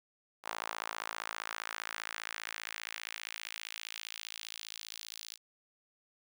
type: tone with high-pass filter sweep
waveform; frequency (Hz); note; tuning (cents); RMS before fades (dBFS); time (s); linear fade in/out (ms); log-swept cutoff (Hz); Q
sawtooth; 55.1; A1; +3; -43; 0.43-5.38; 50; 940 to 4300; 1.5
effects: none